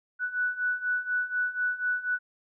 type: beating tone pair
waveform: sine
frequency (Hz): 1480 / 1484.1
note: F#6 / F#6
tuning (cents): 0 / +5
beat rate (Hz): 4.1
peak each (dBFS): -31 / -28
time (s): 0.19-2.19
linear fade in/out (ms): 50
effects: none